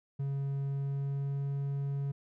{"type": "tone with pitch glide", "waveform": "triangle", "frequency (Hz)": [138.59, 139.72], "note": ["C#3", "C#3"], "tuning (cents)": [0, 14], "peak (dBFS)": -29, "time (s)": [0.19, 2.12], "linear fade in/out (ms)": 10, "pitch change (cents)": 14, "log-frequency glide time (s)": [0.63, 1.52], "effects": []}